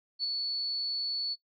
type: tone with ADSR envelope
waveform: sine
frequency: 4435 Hz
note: C#8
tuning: in tune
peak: -26 dBFS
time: 0.19-1.36 s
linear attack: 46 ms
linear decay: 17 ms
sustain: -3 dB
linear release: 35 ms
effects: noise-tail reverb RT60 0.1 s tail -21 dB re dry + MP3 48 kbps